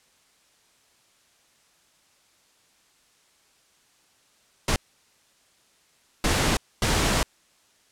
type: noise bursts at uneven times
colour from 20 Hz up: pink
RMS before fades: -22 dBFS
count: 3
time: 4.68-4.76 / 6.24-6.57 / 6.82-7.23 s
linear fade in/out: 2 ms
effects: white hiss -62 dBFS RMS until 7.91 s + low-pass 9000 Hz 12 dB/octave